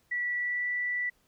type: tone with pitch glide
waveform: sine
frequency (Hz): 1951 to 1965.7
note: B6 to B6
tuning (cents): -22 to -9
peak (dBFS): -28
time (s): 0.11-1.1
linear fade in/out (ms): 10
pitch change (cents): +13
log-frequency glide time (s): 0.32-0.68
effects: pink hiss -69 dBFS RMS until 1.27 s